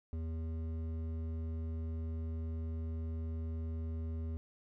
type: tone with hard clipping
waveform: triangle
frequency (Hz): 80.9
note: E2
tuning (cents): -32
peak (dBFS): -38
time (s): 0.13-4.37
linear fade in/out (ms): 0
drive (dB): 14
effects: none